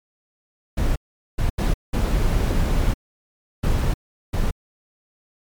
brown noise bursts at uneven times, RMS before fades -19 dBFS, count 6, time 0.77-0.96 / 1.38-1.5 / 1.58-1.74 / 1.93-2.94 / 3.63-3.94 / 4.33-4.51 s, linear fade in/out 10 ms, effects MP3 96 kbps

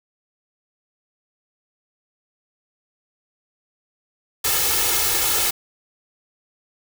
white noise with comb filter, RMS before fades -20 dBFS, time 4.44-5.51 s, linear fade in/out 10 ms, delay 2.3 ms, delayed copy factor +0.8, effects none

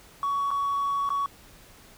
triangle tone with dropouts, 1122 Hz, C#6, 21 cents sharp, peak -21 dBFS, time 0.23-1.26 s, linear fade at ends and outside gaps 1 ms, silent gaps 0.506-0.513 / 1.091-1.103 s, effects tanh soft clip ceiling -20 dBFS + pink hiss -52 dBFS RMS until 1.97 s

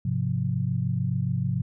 sine chord, F minor, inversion first, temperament equal with one note detuned, 103.83 / 130.81 / 175.83 Hz, Ab2 / C3 / F3, 0 / 0 / +12 cents, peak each -29 / -26 / -29 dBFS, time 0.05-1.62 s, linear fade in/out 5 ms, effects none

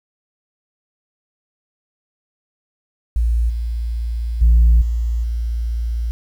sine tone with level steps, 57.7 Hz, A#1, 17 cents flat, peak -13 / -19 / -6 / -16 / -18 dBFS, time 3.16-6.11 s, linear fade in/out 0 ms, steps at 3.49 / 4.41 / 4.81 / 5.23 s, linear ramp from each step 10 ms, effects tanh soft clip ceiling -6 dBFS + 8-bit

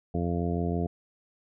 harmonic tone, 86.2 Hz, F2, 22 cents flat, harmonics 1 / 2 / 3 / 4 / 5 / 6 / 7 / 8, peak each -31 / -30 / -34 / -36 / -35 / -45 / -44 / -37 dBFS, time 0.14-0.87 s, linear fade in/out 5 ms, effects none

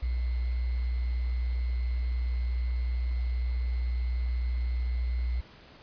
sine tone with sample-and-hold, 60.7 Hz, B1, 29 cents flat, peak -26 dBFS, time 0.02-5.41 s, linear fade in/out 10 ms, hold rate 2100 Hz, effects pink hiss -53 dBFS RMS until 5.82 s + resampled to 11025 Hz

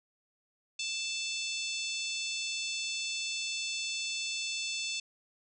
harmonic tone with a mistuned harmonic, 881 Hz, A5, 2 cents sharp, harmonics 3 / 4 / 5 / 6 / 7 / 8 / 9, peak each -37 / -39 / -41 / -43 / -44 / -45 / -46 dBFS, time 0.79-5 s, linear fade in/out 5 ms, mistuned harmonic 7, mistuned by +28 cents, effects none

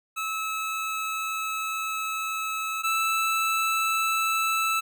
25% pulse tone pair in turn, 1299 / 1317.1 Hz, E6 / E6, -26 / -2 cents, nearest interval unison, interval 24 cents, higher second, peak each -24 / -19 dBFS, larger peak second, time 0.16-2.83 / 2.83-4.81 s, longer first, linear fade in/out 20 ms, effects none

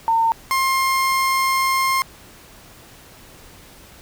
sine / 30% pulse tone pair in turn, 909 / 1061.4 Hz, A#5 / C6, -44 / +24 cents, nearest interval minor third, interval 268 cents, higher second, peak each -14 dBFS, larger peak neither, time 0.08-0.32 / 0.51-2.02 s, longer second, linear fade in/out 0 ms, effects pink hiss -45 dBFS RMS until 4.01 s

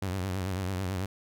sawtooth tone with vibrato, 93.8 Hz, F#2, 24 cents sharp, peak -26 dBFS, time 0.02-1.06 s, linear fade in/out 5 ms, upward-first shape triangle, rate 9.1 Hz, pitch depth 110 cents each way, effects none

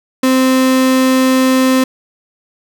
35% pulse tone, 260 Hz, C4, 11 cents flat, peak -7 dBFS, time 0.23-1.84 s, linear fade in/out 5 ms, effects none

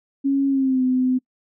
sine tone with pitch glide, 275.3 to 255.4 Hz, C#4 to C4, -12 to -42 cents, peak -16 dBFS, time 0.24-1.19 s, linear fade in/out 20 ms, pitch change -130 cents, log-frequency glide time 0.48-0.83 s, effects noise-tail reverb RT60 0.1 s tail -24 dB re dry

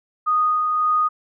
sine tone with tremolo, 1239 Hz, D#6, 8 cents flat, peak -15 dBFS, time 0.26-1.09 s, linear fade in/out 20 ms, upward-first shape sine, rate 1.8 Hz, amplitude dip 30%, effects none

